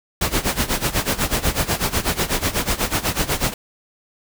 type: noise with tremolo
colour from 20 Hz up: pink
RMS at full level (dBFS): -18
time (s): 0.21-3.54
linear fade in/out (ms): 5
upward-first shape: sine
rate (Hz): 8.1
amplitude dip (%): 85
effects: none